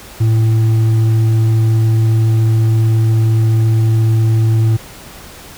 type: tone with hard clipping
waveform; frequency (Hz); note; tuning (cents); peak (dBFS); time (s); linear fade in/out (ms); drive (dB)
sine; 111.6; A2; +25; -10; 0.2-4.77; 10; 4
effects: pink hiss -35 dBFS RMS until 5.57 s